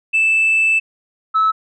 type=tone pair in turn; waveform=sine; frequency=2637 / 1301.9 Hz; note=E7 / E6; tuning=0 / -22 cents; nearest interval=octave; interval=1222 cents; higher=first; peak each=-10 dBFS; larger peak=neither; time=0.13-0.8 / 1.34-1.52 s; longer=first; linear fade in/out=20 ms; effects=tanh soft clip ceiling -9 dBFS